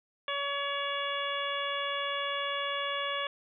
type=harmonic tone; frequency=565 Hz; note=C#5; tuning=33 cents sharp; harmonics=1 / 2 / 3 / 4 / 5 / 6; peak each=-37 / -35 / -38 / -40 / -39 / -38 dBFS; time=0.28-3.27 s; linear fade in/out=2 ms; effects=none